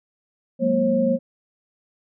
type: tone cluster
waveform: sine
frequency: 184.7 / 209.8 / 236.4 / 538 Hz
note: F#3 / G#3 / A#3 / C5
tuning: -3 / +18 / +24 / +48 cents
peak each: -26 / -26 / -21 / -20 dBFS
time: 0.59-1.19 s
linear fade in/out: 50 ms
effects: none